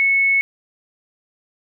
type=tone; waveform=sine; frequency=2202 Hz; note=C#7; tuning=12 cents flat; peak=-13 dBFS; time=0-0.41 s; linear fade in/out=0 ms; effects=none